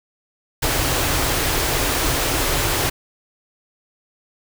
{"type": "band-stop noise", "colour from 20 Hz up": "pink", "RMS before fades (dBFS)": -20, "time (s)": [0.62, 2.9], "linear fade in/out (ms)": 10, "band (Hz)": [160, 250], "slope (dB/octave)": 96, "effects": []}